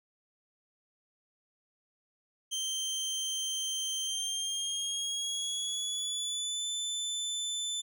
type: tone with pitch glide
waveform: 25% pulse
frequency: 3136 to 3520 Hz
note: G7 to A7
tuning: 0 to 0 cents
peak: -28 dBFS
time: 2.51-7.82 s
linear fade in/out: 20 ms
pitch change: +200 cents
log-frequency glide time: 4.02-6.67 s
effects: none